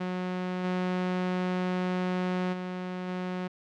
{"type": "tone with level steps", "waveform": "sawtooth", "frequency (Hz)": 182.4, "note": "F#3", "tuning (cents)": -24, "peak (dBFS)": [-26, -23, -29, -27], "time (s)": [0, 3.48], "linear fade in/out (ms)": 10, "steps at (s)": [0.63, 2.52, 3.07], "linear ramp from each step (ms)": 20, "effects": ["low-pass 3000 Hz 12 dB/octave"]}